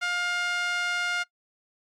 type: tone with band-pass filter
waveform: 5% pulse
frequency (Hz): 708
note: F5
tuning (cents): +23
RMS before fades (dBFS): -28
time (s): 0.01-1.24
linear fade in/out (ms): 20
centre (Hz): 1500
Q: 1.9
effects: noise-tail reverb RT60 0.1 s tail -21 dB re dry + Opus 48 kbps

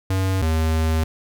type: tone pair in turn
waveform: square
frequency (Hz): 95 / 79.89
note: F#2 / D#2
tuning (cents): +46 / +46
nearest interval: minor third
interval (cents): 300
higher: first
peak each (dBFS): -19 / -18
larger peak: second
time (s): 0.1-0.42 / 0.42-1.04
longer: second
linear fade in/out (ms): 5
effects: none

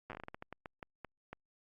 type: slowing click train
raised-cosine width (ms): 0.5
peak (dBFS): -29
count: 16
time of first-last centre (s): 0.1-1.33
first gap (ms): 8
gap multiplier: 1.29
effects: Opus 48 kbps

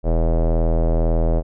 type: tone with low-pass filter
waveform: square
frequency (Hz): 41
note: E1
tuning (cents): -9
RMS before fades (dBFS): -17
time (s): 0.03-1.43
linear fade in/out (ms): 50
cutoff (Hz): 590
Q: 3.4
effects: none

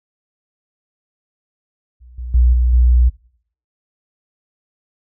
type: tone with level steps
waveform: sine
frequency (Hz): 61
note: B1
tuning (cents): -21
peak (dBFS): -39 / -24 / -8 / -11 / -8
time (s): 2-3.1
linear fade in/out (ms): 20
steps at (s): 2.18 / 2.34 / 2.53 / 2.73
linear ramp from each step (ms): 5
effects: noise-tail reverb RT60 0.6 s tail -22 dB re dry

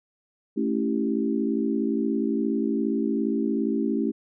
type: chord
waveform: sine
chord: A dominant seventh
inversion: none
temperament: equal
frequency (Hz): 220 / 277.2 / 329.6 / 392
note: A3 / C#4 / E4 / G4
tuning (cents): 0 / 0 / 0 / 0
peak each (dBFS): -26 / -27 / -29 / -30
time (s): 0.56-4.12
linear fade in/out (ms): 20
effects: none

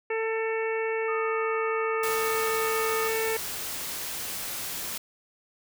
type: harmonic tone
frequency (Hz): 446.2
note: A4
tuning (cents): +24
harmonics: 1 / 2 / 3 / 4 / 5 / 6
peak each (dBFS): -27 / -36 / -40 / -36 / -36 / -40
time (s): 0.1-3.37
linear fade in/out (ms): 5
type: tone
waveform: sine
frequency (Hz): 1246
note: D#6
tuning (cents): +2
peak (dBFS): -31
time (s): 1.08-3.08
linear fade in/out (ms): 5
type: noise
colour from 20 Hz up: white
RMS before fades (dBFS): -34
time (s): 2.03-4.98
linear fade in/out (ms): 5
effects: none

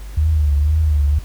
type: tone with vibrato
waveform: sine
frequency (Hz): 75.3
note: D2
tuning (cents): +44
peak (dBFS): -12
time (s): 0.17-1.19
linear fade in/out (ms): 5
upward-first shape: triangle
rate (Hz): 2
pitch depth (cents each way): 100
effects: added 50 Hz sine -29 dBFS peak until 1.24 s + pink hiss -44 dBFS RMS until 1.24 s

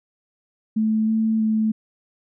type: tone with pitch steps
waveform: sine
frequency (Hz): 218.4 / 221.2 / 218.4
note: A3 / A3 / A3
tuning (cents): -13 / +9 / -13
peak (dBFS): -17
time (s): 0.76-1.72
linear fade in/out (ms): 10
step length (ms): 320
effects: none

